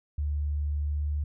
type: tone with pitch glide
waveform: sine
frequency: 73.42 to 73.85 Hz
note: D2 to D2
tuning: 0 to +10 cents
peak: -26 dBFS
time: 0.18-1.24 s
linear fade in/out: 5 ms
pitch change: +10 cents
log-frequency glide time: 0.81-1.03 s
effects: none